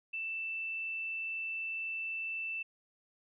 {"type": "tone", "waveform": "sine", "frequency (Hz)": 2658, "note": "E7", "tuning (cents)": 14, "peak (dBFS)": -35, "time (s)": [0.13, 2.63], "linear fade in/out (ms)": 10, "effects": []}